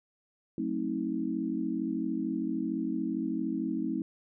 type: chord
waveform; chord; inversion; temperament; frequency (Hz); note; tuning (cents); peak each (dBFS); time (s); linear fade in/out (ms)
sine; F# diminished seventh; none; just; 185 / 222 / 266.4 / 319.7; F#3 / A3 / C4 / Eb4; 0 / +16 / +31 / +47; -38 / -35 / -34 / -33; 0.58-4.02; 2
effects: none